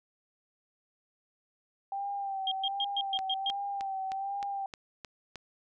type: tone with vibrato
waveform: sine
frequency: 784 Hz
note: G5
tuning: in tune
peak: -32 dBFS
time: 1.92-4.66 s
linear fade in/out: 2 ms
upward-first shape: sine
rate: 1.3 Hz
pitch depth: 43 cents each way
type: tone bursts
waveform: sine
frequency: 3225 Hz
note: G7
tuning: 48 cents sharp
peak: -28 dBFS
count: 7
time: 2.47-3.505 s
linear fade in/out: 2 ms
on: 45 ms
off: 120 ms
type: click train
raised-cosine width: 0.2 ms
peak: -24 dBFS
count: 8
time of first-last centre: 3.19-5.357 s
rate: 3.23 Hz
effects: none